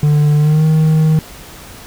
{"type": "tone with pitch glide", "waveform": "triangle", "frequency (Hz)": [148.6, 156.98], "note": ["D3", "D#3"], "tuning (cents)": [21, 16], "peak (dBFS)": -6, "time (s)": [0.03, 1.19], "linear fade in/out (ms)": 0, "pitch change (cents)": 95, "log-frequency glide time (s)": [0.37, 0.65], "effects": ["pink hiss -35 dBFS RMS until 1.86 s"]}